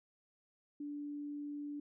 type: tone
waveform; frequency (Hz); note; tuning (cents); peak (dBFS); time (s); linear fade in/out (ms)
sine; 291.2; D4; -15; -40; 0.8-1.8; 5
effects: none

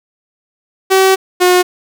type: tone pair in turn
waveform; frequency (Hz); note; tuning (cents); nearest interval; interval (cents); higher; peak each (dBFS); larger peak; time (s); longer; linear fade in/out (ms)
sawtooth; 381.7 / 361.2; G4 / F#4; -46 / -42; minor second; 96; first; -3; neither; 0.9-1.16 / 1.4-1.63; first; 20
effects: none

